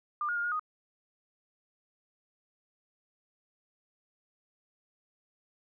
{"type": "tone with pitch steps", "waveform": "sine", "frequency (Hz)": [1198, 1430, 1412, 1433, 1243], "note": ["D6", "F6", "F6", "F6", "D#6"], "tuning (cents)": [34, 41, 19, 44, -2], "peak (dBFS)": -29, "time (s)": [0.21, 0.595], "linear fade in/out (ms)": 2, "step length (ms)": 77, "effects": []}